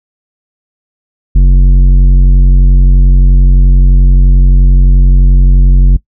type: tone with tanh clipping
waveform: triangle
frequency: 45.77 Hz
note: F#1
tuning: 18 cents flat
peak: -3 dBFS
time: 1.35-5.97 s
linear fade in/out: 10 ms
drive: 14 dB
effects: noise-tail reverb RT60 0.1 s tail -20 dB re dry